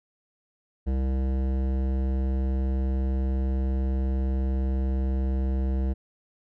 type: tone with hard clipping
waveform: sine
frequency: 65.7 Hz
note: C2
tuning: 8 cents sharp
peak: -25 dBFS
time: 0.86-5.94 s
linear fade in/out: 20 ms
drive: 15 dB
effects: none